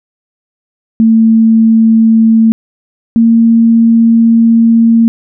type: tone pair in turn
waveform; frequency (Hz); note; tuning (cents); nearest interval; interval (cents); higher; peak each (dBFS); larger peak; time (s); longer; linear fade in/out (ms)
sine; 224.2 / 229; A3 / A#3; +33 / -31; unison; 36; second; -3; neither; 1-2.52 / 3.16-5.08; second; 0
effects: none